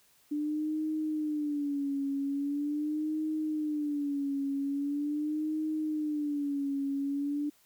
sine tone with vibrato, 293.7 Hz, D4, in tune, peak -29 dBFS, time 0.31-7.5 s, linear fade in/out 10 ms, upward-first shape sine, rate 0.42 Hz, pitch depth 100 cents each way, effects white hiss -65 dBFS RMS until 7.65 s

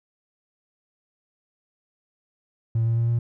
triangle tone with pitch steps, 113.8 / 115.12 / 116.46 / 117.81 Hz, A#2 / A#2 / A#2 / A#2, -41 / -21 / -1 / +19 cents, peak -16 dBFS, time 2.75-3.19 s, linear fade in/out 5 ms, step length 110 ms, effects tanh soft clip ceiling -15 dBFS

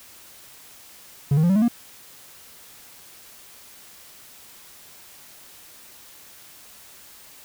triangle tone with pitch steps, 141 / 156.45 / 173.59 / 192.61 / 213.7 / 237.1 Hz, C#3 / D#3 / F3 / G3 / G#3 / A#3, +30 / +10 / -10 / -30 / +50 / +30 cents, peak -13 dBFS, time 1.31-1.682 s, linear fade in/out 5 ms, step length 62 ms, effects white hiss -47 dBFS RMS until 7.44 s

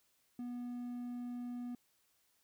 triangle tone, 243.7 Hz, B3, 23 cents flat, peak -38 dBFS, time 0.39-1.75 s, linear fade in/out 2 ms, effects white hiss -75 dBFS RMS until 2.43 s

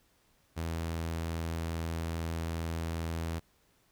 sawtooth tone, 82.41 Hz, E2, in tune, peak -29 dBFS, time 0.56-3.4 s, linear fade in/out 20 ms, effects pink hiss -69 dBFS RMS until 3.91 s

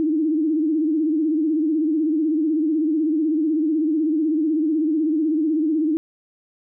sine tone with vibrato, 311.1 Hz, D#4, in tune, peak -17 dBFS, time 0-5.97 s, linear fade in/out 0 ms, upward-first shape sine, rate 16 Hz, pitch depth 100 cents each way, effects none

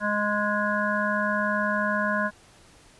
harmonic tone, 207.7 Hz, G#3, in tune, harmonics 1 / 3 / 5 / 7 / 8, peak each -29 / -29 / -29 / -29 / -29 dBFS, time 0-2.31 s, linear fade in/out 50 ms, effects pink hiss -54 dBFS RMS until 2.99 s + resampled to 24000 Hz

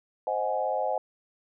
sine chord, Ab dominant seventh, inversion first, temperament equal with one note detuned, 523.3 / 622.3 / 740 / 837.8 Hz, C5 / Eb5 / Gb5 / Ab5, 0 / 0 / 0 / +15 cents, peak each -31 dBFS, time 0.27-0.98 s, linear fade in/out 2 ms, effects none

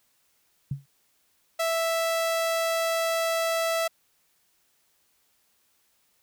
sine tone with exponential decay, 138.59 Hz, C#3, in tune, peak -23 dBFS, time 0.71-0.86 s, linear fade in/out 5 ms, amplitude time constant 31 ms
sawtooth tone, 659.3 Hz, E5, in tune, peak -20 dBFS, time 1.59-3.88 s, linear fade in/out 10 ms
effects white hiss -68 dBFS RMS until 6.22 s

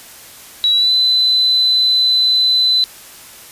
sine tone with pitch glide, 3902 to 4019 Hz, B7 to B7, -22 to +30 cents, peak -10 dBFS, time 0.64-2.84 s, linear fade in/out 0 ms, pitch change +52 cents, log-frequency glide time 0.76-0.92 s, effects white hiss -38 dBFS RMS until 3.51 s + resampled to 32000 Hz

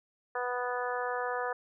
harmonic tone, 246.9 Hz, B3, in tune, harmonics 2 / 3 / 4 / 5 / 6 / 7, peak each -35 / -37 / -38 / -39 / -40 / -40 dBFS, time 0.35-1.53 s, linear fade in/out 5 ms, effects none

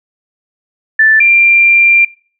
sine tone pair in turn, 1760 / 2377 Hz, A6 / D7, 0 / +20 cents, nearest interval perfect fourth, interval 520 cents, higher second, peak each -4 dBFS, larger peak neither, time 0.99-1.2 / 1.2-2.05 s, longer second, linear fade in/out 5 ms, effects noise-tail reverb RT60 0.4 s tail -21 dB re dry

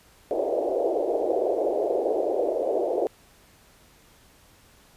pink band-pass noise, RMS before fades -25 dBFS, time 0.31-3.07 s, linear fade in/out 0 ms, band 350 to 690 Hz, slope 48 dB/octave, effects pink hiss -56 dBFS RMS until 4.96 s + resampled to 32000 Hz

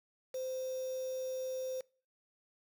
sine tone with quantisation, 518 Hz, C5, 17 cents flat, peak -36 dBFS, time 0.34-1.81 s, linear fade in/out 5 ms, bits 8, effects noise-tail reverb RT60 0.4 s tail -24 dB re dry

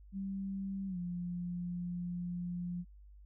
sine tone with pitch glide, 194.3 to 176.13 Hz, G3 to F3, -15 to +15 cents, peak -36 dBFS, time 0.12-2.85 s, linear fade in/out 50 ms, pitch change -170 cents, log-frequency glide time 0.87-0.98 s, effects added 50 Hz sine -53 dBFS peak until 3.25 s

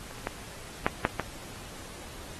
clicks, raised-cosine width 0.5 ms, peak -28 / -30 / -16 / -8 / -8 / -13 dBFS, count 6, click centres 0.111 / 0.183 / 0.271 / 0.865 / 1.051 / 1.197 s, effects pink hiss -45 dBFS RMS until 2.39 s + AAC 32 kbps

